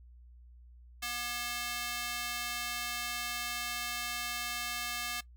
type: tone with high-pass filter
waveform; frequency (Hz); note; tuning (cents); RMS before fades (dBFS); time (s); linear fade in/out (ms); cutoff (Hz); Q
square; 240.5; B3; -46; -37; 1.02-5.21; 10; 1700; 0.75
effects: noise-tail reverb RT60 0.1 s tail -20 dB re dry + added 60 Hz sine -52 dBFS peak until 5.36 s